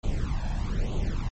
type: noise with flanger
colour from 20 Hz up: brown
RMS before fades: -27 dBFS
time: 0.03-1.29 s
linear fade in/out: 10 ms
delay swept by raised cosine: 0.28 to 1.22 ms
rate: 1.1 Hz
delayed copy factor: +0.8
effects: MP3 32 kbps